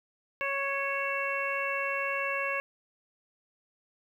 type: harmonic tone with a mistuned harmonic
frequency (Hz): 554.4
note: C#5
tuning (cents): 0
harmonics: 1 / 2 / 3 / 4 / 5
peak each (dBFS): -35 / -35 / -35 / -35 / -35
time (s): 0.41-2.6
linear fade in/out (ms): 0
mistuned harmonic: 5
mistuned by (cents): -45
effects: 10-bit